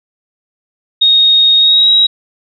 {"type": "tone with pitch glide", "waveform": "sine", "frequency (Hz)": [3729, 3836], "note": ["A#7", "A#7"], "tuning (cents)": [0, 49], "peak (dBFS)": -5, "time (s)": [1.01, 2.07], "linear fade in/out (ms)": 10, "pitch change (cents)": 49, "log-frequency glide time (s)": [1.58, 1.88], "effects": []}